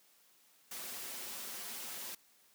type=noise with comb filter; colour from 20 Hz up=white; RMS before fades=-44 dBFS; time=0.71-2.15 s; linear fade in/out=5 ms; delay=6.5 ms; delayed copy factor=-0.5; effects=white hiss -67 dBFS RMS until 2.54 s + high-pass 150 Hz 12 dB/octave